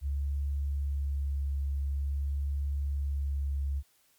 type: tone with vibrato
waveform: sine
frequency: 70.1 Hz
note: C#2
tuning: 20 cents sharp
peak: -28 dBFS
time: 0.01-3.83 s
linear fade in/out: 50 ms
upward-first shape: sine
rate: 0.47 Hz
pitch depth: 12 cents each way
effects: white hiss -67 dBFS RMS until 4.18 s + MP3 96 kbps